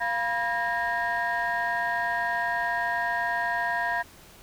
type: tone cluster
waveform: sine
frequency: 695 / 970 / 1627 / 1854 Hz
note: F5 / B5 / G#6 / A#6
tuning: -9 / -31 / -36 / -10 cents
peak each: -29 dBFS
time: 0-4.03 s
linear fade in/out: 20 ms
effects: tanh soft clip ceiling -19 dBFS + pink hiss -51 dBFS RMS until 4.42 s